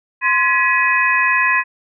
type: tone cluster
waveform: sine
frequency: 1038 / 1684 / 1941 / 2518 Hz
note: C6 / G#6 / B6 / D#7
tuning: -14 / +24 / -31 / +20 cents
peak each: -18 dBFS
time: 0.21-1.64 s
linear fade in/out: 50 ms
effects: none